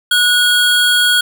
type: tone pair together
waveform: square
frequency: 1463 / 3287 Hz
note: F#6 / G#7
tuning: -20 / -19 cents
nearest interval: octave + major second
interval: 1401 cents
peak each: -13 dBFS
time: 0.11-1.21 s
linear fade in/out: 5 ms
effects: none